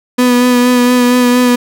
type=tone with vibrato; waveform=35% pulse; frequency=246.9 Hz; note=B3; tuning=in tune; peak=-5 dBFS; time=0.18-1.56 s; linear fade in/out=10 ms; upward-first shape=sine; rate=4.3 Hz; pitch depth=20 cents each way; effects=none